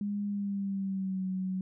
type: tone with pitch glide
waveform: sine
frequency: 204.1 to 187.16 Hz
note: G#3 to F#3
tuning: -30 to +20 cents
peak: -30 dBFS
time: 0.01-1.61 s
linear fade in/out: 2 ms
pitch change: -150 cents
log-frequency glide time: 0.26-1.26 s
effects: none